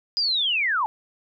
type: linear sweep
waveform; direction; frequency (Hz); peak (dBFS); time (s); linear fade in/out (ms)
sine; down; 4986 to 820; -20; 0.17-0.86; 0
effects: none